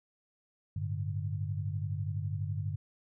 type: chord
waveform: sine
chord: G suspended second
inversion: none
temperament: equal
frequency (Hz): 98 / 110 / 146.83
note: G2 / A2 / D3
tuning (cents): 0 / 0 / 0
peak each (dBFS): -34 / -39 / -37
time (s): 0.76-2.76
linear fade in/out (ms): 5
effects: none